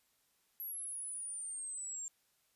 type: exponential sweep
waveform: sine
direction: down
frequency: 11700 to 7320 Hz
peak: -40 dBFS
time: 0.6-2.08 s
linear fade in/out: 0 ms
effects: white hiss -75 dBFS RMS until 2.55 s + resampled to 32000 Hz